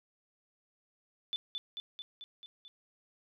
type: tone with echo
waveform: sine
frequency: 3500 Hz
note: A7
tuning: 10 cents flat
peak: -32 dBFS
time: 1.33-1.36 s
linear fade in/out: 0 ms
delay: 220 ms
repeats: 6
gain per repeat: -3 dB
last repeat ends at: 2.68 s
effects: none